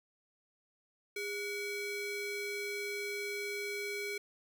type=ring-modulated tone; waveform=square; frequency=932.3 Hz; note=A#5; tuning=in tune; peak=-34 dBFS; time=1.16-4.18 s; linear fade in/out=5 ms; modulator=1340 Hz; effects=none